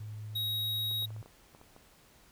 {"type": "tone with pitch glide", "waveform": "sine", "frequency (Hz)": [106.7, 108.57], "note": ["G#2", "A2"], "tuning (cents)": [47, -23], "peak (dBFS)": -39, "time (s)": [0, 1.22], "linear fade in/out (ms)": 5, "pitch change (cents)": 30, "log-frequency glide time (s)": [0.48, 1.02]}
{"type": "tone", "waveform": "square", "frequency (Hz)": 3800, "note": "A#7", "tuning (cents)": 33, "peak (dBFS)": -32, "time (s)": [0.35, 1.06], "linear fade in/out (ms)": 10}
{"type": "clicks", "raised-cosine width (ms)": 1, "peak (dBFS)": -39, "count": 9, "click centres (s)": [0.913, 1.024, 1.105, 1.164, 1.228, 1.26, 1.549, 1.614, 1.764]}
{"effects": ["pink hiss -61 dBFS RMS until 2.31 s"]}